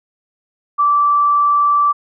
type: tone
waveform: sine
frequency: 1164 Hz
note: D6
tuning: 16 cents flat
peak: -10 dBFS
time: 0.78-1.93 s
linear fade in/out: 20 ms
effects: none